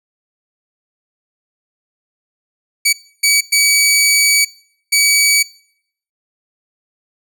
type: tone bursts at uneven times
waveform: 15% pulse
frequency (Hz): 2275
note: C#7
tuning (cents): +44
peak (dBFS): -3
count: 4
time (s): 2.85-2.93 / 3.23-3.41 / 3.52-4.45 / 4.92-5.43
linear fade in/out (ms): 10
effects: noise-tail reverb RT60 0.7 s tail -24 dB re dry